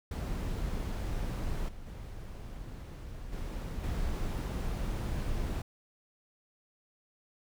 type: noise with level steps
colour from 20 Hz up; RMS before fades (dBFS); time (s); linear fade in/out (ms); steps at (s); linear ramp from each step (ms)
brown; -34 / -46 / -43 / -37 / -33; 0.11-5.62; 5; 1.68 / 1.86 / 3.32 / 3.83; 10
effects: none